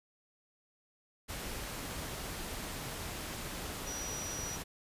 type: tone in noise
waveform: sine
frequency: 5830 Hz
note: F#8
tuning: 26 cents flat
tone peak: -40 dBFS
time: 3.86-4.57 s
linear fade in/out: 20 ms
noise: pink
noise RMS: -41 dBFS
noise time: 1.28-4.64 s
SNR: -2 dB
effects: resampled to 32000 Hz